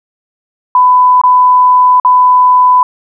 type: tone with dropouts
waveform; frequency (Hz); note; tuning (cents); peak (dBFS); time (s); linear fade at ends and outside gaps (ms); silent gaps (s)
sine; 1000; B5; +21; -3; 0.75-2.83; 2; 1.215-1.236 / 1.999-2.048
effects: none